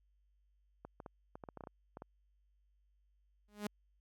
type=clicks; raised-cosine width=1 ms; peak=-33 dBFS; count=12; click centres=0.85 / 1.002 / 1.062 / 1.355 / 1.438 / 1.488 / 1.573 / 1.608 / 1.638 / 1.672 / 1.971 / 2.021 s
type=tone with exponential growth; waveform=sawtooth; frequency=207.7 Hz; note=G#3; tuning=in tune; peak=-31 dBFS; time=3.48-3.67 s; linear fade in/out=5 ms; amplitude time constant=40 ms
effects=added 50 Hz sine -70 dBFS peak until 4 s